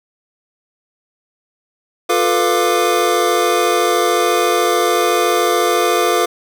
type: tone cluster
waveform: square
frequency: 352.9 / 440 / 493.8 / 697 / 1187 Hz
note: F4 / A4 / B4 / F5 / D6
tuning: +18 / 0 / 0 / -4 / +18 cents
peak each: -20 dBFS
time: 2.09-6.26 s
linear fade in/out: 10 ms
effects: none